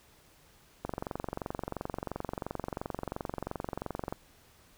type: click train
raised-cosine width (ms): 1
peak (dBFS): -20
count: 76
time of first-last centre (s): 0.85-4.125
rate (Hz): 22.9
effects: pink hiss -61 dBFS RMS until 4.77 s